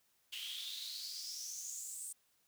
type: noise with high-pass filter sweep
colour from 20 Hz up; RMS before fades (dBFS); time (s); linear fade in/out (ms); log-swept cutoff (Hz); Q
pink; -45; 0.32-2.13; 10; 2900 to 8700; 7.2
effects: white hiss -75 dBFS RMS until 2.47 s